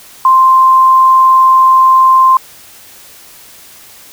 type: tone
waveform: sine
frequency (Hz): 1046.5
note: C6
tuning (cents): 0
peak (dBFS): -3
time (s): 0.25-2.37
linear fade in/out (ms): 2
effects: white hiss -37 dBFS RMS until 4.12 s